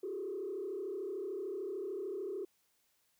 sine tone with frequency modulation, 390 Hz, G4, 9 cents flat, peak -36 dBFS, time 0.03-2.45 s, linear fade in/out 5 ms, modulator 33.4 Hz, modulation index 1.2, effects tanh soft clip ceiling -32 dBFS + white hiss -75 dBFS RMS until 3.19 s

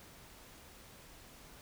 silence, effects pink hiss -56 dBFS RMS until 1.61 s

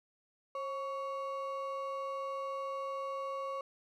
triangle ring-modulated tone, 830.6 Hz, G#5, in tune, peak -31 dBFS, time 0.55-3.61 s, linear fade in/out 2 ms, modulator 291 Hz, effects none

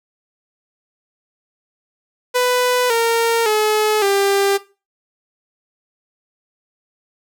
sawtooth tone with pitch steps, 497 / 461 / 427.7 / 396.8 Hz, B4 / A#4 / A4 / G4, +11 / -19 / -49 / +21 cents, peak -10 dBFS, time 2.34-4.58 s, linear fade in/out 20 ms, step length 560 ms, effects noise-tail reverb RT60 0.3 s tail -18 dB re dry

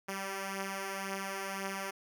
5% pulse beating tone pair, 193.1 / 195 Hz, G3 / G3, -26 / -9 cents, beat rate 1.9 Hz, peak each -31 / -26 dBFS, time 0.08-1.91 s, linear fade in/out 10 ms, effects none

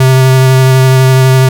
square tone with vibrato, 130.81 Hz, C3, in tune, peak -4 dBFS, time 0-1.49 s, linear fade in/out 5 ms, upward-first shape sine, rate 12 Hz, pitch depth 12 cents each way, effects none

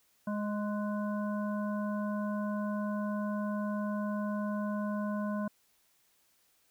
harmonic tone with a mistuned harmonic, 207.7 Hz, G#3, in tune, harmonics 1 / 3 / 5 / 7, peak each -32 / -39 / -42 / -46 dBFS, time 0.27-5.48 s, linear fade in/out 5 ms, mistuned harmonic 7, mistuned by +38 cents, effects white hiss -70 dBFS RMS until 6.7 s

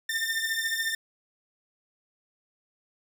sawtooth beating tone pair, 1796 / 1810 Hz, A6 / A6, +35 / +48 cents, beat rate 14 Hz, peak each -26 / -27 dBFS, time 0.09-0.95 s, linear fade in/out 5 ms, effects none

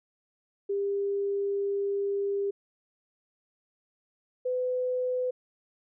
sine tone pair in turn, 399.8 / 503.7 Hz, G4 / B4, +34 / +34 cents, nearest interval major third, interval 400 cents, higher second, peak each -26 dBFS, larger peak neither, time 0.69-2.51 / 4.45-5.31 s, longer first, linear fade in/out 10 ms, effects none

